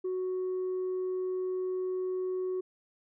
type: tone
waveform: sine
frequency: 370 Hz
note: F#4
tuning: in tune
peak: -28 dBFS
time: 0.04-2.61 s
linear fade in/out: 10 ms
effects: tanh soft clip ceiling -28 dBFS